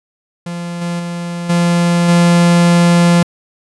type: tone with level steps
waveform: 45% pulse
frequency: 172.6 Hz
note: F3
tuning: 20 cents flat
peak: -21 / -17 / -20 / -10 / -7 dBFS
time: 0.46-3.23 s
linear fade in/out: 5 ms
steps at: 0.81 / 0.99 / 1.49 / 2.08 s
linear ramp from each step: 10 ms
effects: resampled to 24000 Hz